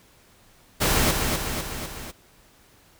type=noise with echo; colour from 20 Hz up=pink; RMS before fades=-21 dBFS; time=0.8-1.12 s; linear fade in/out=20 ms; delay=250 ms; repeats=4; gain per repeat=-4 dB; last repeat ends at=2.12 s; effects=pink hiss -56 dBFS RMS until 2.99 s